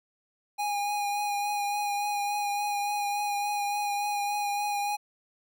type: tone with vibrato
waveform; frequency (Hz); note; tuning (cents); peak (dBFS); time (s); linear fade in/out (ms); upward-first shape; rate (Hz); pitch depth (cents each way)
square; 820; G#5; -22; -28; 0.58-4.97; 20; triangle; 3.5; 21
effects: none